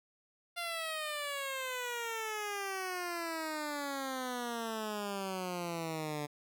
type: exponential sweep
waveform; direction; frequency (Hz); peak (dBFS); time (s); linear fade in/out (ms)
10% pulse; down; 698.5 to 145.8; -28; 0.56-6.27; 20
effects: none